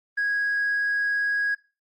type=tone with tanh clipping; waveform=triangle; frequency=1653 Hz; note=G#6; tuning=9 cents flat; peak=-22 dBFS; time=0.17-1.55 s; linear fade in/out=10 ms; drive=5 dB; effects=noise-tail reverb RT60 0.3 s tail -19 dB re dry + Opus 32 kbps